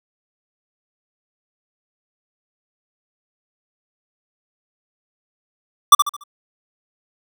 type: tone with echo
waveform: square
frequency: 1169 Hz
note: D6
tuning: 8 cents flat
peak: -3 dBFS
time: 5.92-5.95 s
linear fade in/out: 5 ms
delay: 72 ms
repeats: 4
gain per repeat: -9 dB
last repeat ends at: 6.238 s
effects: none